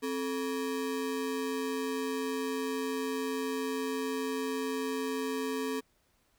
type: ring-modulated tone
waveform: square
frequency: 350.9 Hz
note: F4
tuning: 8 cents sharp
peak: -29 dBFS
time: 0.02-5.81 s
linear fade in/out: 20 ms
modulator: 85.8 Hz
effects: pink hiss -71 dBFS RMS until 6.38 s